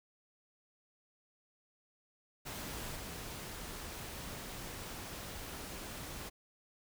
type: noise with level steps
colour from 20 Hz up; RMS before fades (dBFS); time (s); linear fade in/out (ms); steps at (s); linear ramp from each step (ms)
pink; -43 / -45; 2.45-6.3; 20; 2.95; 10
effects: none